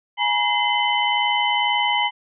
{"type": "tone cluster", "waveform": "sine", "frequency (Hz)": [835, 957, 2061, 3030], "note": ["G#5", "A#5", "C7", "F#7"], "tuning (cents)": [9, 45, -27, 40], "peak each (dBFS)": -23, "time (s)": [0.17, 2.11], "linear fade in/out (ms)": 50, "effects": []}